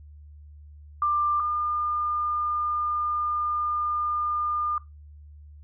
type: tone pair in turn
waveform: sine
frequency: 1188 / 1207.4 Hz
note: D6 / D6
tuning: +20 / +48 cents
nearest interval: unison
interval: 28 cents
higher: second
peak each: -20 / -24 dBFS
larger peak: first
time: 1.02-1.4 / 1.4-4.78 s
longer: second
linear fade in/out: 2 ms
effects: noise-tail reverb RT60 0.2 s tail -19 dB re dry + added 74 Hz sine -44 dBFS peak until 5.63 s